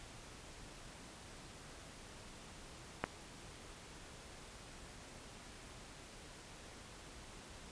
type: click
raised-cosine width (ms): 0.5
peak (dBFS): -18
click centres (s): 3.04
effects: pink hiss -54 dBFS RMS until 7.71 s + resampled to 22050 Hz